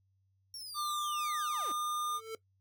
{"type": "linear sweep", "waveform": "sawtooth", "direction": "down", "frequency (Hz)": [5588, 248], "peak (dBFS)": -40, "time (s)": [0.54, 1.72], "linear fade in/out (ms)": 2}
{"type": "tone with pitch glide", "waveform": "square", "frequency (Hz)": [1194, 1210], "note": ["D6", "D#6"], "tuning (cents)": [28, -49], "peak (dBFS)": -34, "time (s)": [0.74, 2.21], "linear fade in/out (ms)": 50, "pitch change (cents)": 23, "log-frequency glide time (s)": [1.08, 1.3]}
{"type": "tone with exponential growth", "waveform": "square", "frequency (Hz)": 444.7, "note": "A4", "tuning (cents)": 18, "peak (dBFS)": -36, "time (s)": [1.99, 2.35], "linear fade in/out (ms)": 2, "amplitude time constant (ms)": 78}
{"effects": ["noise-tail reverb RT60 0.1 s tail -18 dB re dry", "added 96 Hz sine -70 dBFS peak until 2.6 s"]}